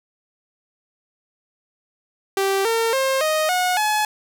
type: tone with pitch steps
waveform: sawtooth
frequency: 390 / 455.8 / 532.8 / 622.7 / 727.8 / 850.6 Hz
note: G4 / A#4 / C5 / D#5 / F#5 / G#5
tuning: -9 / -39 / +31 / +1 / -29 / +41 cents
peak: -14 dBFS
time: 2.37-4.05 s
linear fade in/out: 2 ms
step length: 280 ms
effects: none